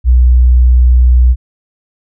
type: tone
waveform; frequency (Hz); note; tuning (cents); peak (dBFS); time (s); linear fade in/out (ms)
sine; 61.74; B1; 0; -3; 0.04-1.36; 50
effects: none